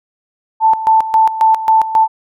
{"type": "tone with tremolo", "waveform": "sine", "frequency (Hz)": 884, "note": "A5", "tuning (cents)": 8, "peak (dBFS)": -6, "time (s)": [0.6, 2.08], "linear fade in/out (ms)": 50, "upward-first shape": "square", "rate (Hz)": 3.7, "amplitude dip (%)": 75, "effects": []}